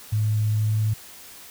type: tone with pitch glide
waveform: sine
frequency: 107.2 to 108.26 Hz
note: A2 to A2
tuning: -45 to -28 cents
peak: -19 dBFS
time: 0.12-0.94 s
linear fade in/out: 10 ms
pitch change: +17 cents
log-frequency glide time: 0.59-0.76 s
effects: white hiss -44 dBFS RMS until 1.5 s